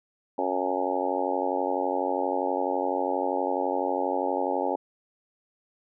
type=harmonic tone with a mistuned harmonic; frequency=92.2 Hz; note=F#2; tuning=6 cents flat; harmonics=3 / 4 / 5 / 6 / 7 / 8 / 9 / 10; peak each=-33 / -33 / -33 / -31 / -34 / -35 / -30 / -36 dBFS; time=0.38-4.76 s; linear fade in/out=5 ms; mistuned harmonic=10; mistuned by=-40 cents; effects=none